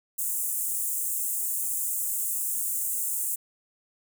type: high-pass noise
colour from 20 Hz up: pink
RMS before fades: -29 dBFS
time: 0.18-3.36 s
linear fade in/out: 10 ms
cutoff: 7500 Hz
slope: 48 dB/octave
effects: none